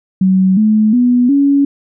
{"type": "tone with pitch steps", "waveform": "sine", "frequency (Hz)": [188.4, 215.2, 245.7, 280.7], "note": ["F#3", "A3", "B3", "C#4"], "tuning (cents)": [32, -38, -9, 22], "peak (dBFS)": -7, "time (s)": [0.21, 1.65], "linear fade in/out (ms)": 5, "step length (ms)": 360, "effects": []}